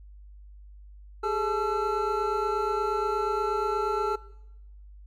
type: tone cluster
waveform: triangle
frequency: 401.7 / 430.1 / 864 / 1348 Hz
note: G4 / A4 / A5 / E6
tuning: +42 / -39 / -32 / +38 cents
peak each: -29 / -29 / -30 / -29 dBFS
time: 1.23-4.16 s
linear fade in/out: 10 ms
effects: noise-tail reverb RT60 0.9 s tail -20 dB re dry + added 50 Hz sine -45 dBFS peak until 5.06 s